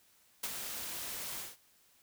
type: noise with ADSR envelope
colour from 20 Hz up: white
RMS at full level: -35 dBFS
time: 0.43-1.57 s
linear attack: 9 ms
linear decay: 37 ms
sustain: -6 dB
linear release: 180 ms
effects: white hiss -67 dBFS RMS until 2.02 s